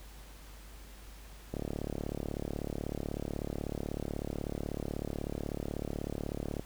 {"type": "click train", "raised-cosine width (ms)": 2, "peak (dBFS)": -22, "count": 184, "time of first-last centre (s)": [1.54, 6.595], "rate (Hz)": 36.2, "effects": ["added 50 Hz sine -49 dBFS peak until 6.65 s", "pink hiss -55 dBFS RMS until 6.65 s"]}